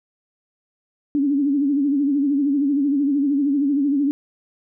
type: tone with vibrato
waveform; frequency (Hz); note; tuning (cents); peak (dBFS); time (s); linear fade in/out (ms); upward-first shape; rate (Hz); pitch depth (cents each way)
sine; 282.4; C#4; +32; -16; 1.15-4.11; 0; sine; 13; 85
effects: none